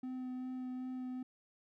triangle tone with vibrato, 254.9 Hz, C4, 45 cents flat, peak -37 dBFS, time 0.03-1.23 s, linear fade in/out 5 ms, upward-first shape sine, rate 2.6 Hz, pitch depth 11 cents each way, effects none

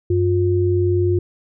sine tone pair together, 95.5 / 355.1 Hz, G2 / F4, -45 / +29 cents, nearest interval octave + major seventh, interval 2274 cents, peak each -17 dBFS, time 0.1-1.19 s, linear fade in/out 5 ms, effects none

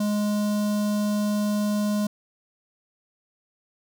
square tone with notch filter, 208.2 Hz, G#3, 5 cents sharp, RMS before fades -24 dBFS, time 0-2.07 s, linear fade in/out 5 ms, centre 2100 Hz, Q 0.75, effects none

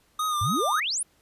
square tone with vibrato, 1223 Hz, D#6, 30 cents flat, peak -25 dBFS, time 0.19-0.8 s, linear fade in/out 5 ms, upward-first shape sine, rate 3.7 Hz, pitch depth 53 cents each way
sine exponential sweep, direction up, 87.9 to 11175 Hz, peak -25 dBFS, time 0.41-1.03 s, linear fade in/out 5 ms
effects pink hiss -64 dBFS RMS until 1.21 s + resampled to 32000 Hz

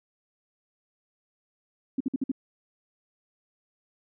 sine tone bursts, 265.7 Hz, C4, 27 cents sharp, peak -23 dBFS, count 5, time 1.98-2.317 s, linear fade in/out 5 ms, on 25 ms, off 53 ms, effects none

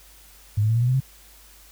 sine tone with pitch steps, 103.83 / 108.24 / 112.84 / 117.63 / 122.62 / 127.83 / 133.26 Hz, G#2 / A2 / A2 / A#2 / B2 / C3 / C3, 0 / -28 / +44 / +16 / -12 / -40 / +32 cents, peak -17 dBFS, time 0.57-1.004 s, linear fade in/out 10 ms, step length 62 ms, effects added 50 Hz sine -52 dBFS peak until 1.71 s + white hiss -51 dBFS RMS until 1.71 s

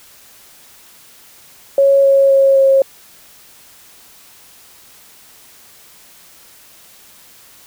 sine tone with pitch steps, 552 / 548.2 / 544.4 / 540.6 Hz, C#5 / C#5 / C#5 / C#5, -7 / -19 / -31 / -44 cents, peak -7 dBFS, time 1.78-2.82 s, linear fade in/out 2 ms, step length 260 ms, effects white hiss -44 dBFS RMS until 7.66 s

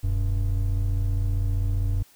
triangle tone pair together, 40.07 / 95.3 Hz, E1 / G2, -48 / -48 cents, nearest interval octave + minor third, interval 1500 cents, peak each -22 dBFS, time 0.03-2.03 s, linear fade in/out 10 ms, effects white hiss -56 dBFS RMS until 2.15 s

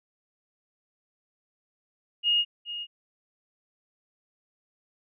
sine tone with echo, 2858 Hz, F7, 39 cents sharp, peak -20 dBFS, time 2.23-2.45 s, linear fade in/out 50 ms, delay 420 ms, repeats 1, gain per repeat -12 dB, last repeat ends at 2.87 s, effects none

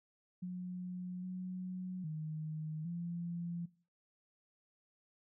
sine tone with pitch steps, 180.8 / 183.6 / 155.6 / 171.6 Hz, F#3 / F#3 / D#3 / F3, -40 / -13 / 0 / -30 cents, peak -38 dBFS, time 0.42-3.66 s, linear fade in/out 10 ms, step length 810 ms, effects noise-tail reverb RT60 0.4 s tail -20 dB re dry

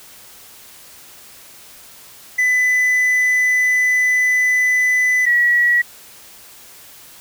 triangle / sine tone pair in turn, 2000 / 1926 Hz, B6 / B6, +21 / -44 cents, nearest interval minor second, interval 65 cents, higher first, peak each -11 dBFS, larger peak neither, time 2.38-5.26 / 5.26-5.82 s, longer first, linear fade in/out 10 ms, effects white hiss -42 dBFS RMS until 7.2 s

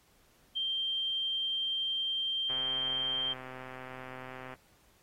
sine tone, 3160 Hz, G7, 13 cents sharp, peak -30 dBFS, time 0.55-3.34 s, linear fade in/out 20 ms
click train, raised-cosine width 0.5 ms, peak -30 dBFS, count 264, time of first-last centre 2.5-4.539 s, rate 129 Hz
effects pink hiss -66 dBFS RMS until 5.02 s + AAC 48 kbps

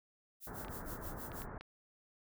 violet noise with tremolo, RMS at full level -47 dBFS, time 0.4-1.48 s, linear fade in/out 50 ms, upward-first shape sine, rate 6.3 Hz, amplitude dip 90%
pink low-pass noise, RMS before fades -46 dBFS, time 0.47-1.58 s, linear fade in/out 2 ms, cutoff 1700 Hz, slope 48 dB/octave
clicks, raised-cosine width 0.3 ms, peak -33 dBFS, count 5, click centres 0.648 / 0.683 / 1.318 / 1.419 / 1.61 s
effects none

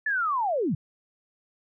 sine linear sweep, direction down, 1760 to 120 Hz, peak -23 dBFS, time 0.06-0.75 s, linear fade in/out 5 ms, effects none

